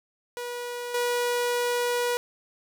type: tone with level steps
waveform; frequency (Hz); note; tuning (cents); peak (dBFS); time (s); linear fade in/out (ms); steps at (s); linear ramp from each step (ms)
sawtooth; 484.9; B4; -32; -28 / -20; 0.37-2.17; 0; 0.94; 5
effects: none